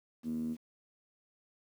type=tone with band-pass filter; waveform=10% pulse; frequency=79.3 Hz; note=D#2; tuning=33 cents sharp; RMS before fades=-36 dBFS; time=0.23-0.57 s; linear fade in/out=50 ms; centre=240 Hz; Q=8; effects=10-bit